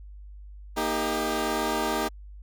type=chord; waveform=15% pulse; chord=Eb major; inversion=second; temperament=equal with one note detuned; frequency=233.1 / 311.1 / 398.4 Hz; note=Bb3 / Eb4 / G4; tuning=0 / 0 / +28 cents; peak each=-25 / -23 / -23 dBFS; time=0.76-2.09 s; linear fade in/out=20 ms; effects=added 50 Hz sine -41 dBFS peak until 2.42 s